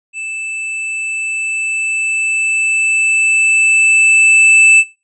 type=tone with level ramp; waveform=square; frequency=2637 Hz; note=E7; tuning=in tune; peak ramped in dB=-22 to -5 dBFS; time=0.13-4.84 s; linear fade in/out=50 ms; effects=noise-tail reverb RT60 0.3 s tail -19 dB re dry + resampled to 22050 Hz